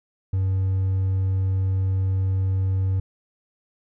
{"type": "tone with hard clipping", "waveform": "triangle", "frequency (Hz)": 95.2, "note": "F#2", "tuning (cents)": 50, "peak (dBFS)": -20, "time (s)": [0.33, 3], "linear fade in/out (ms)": 5, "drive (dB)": 5, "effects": []}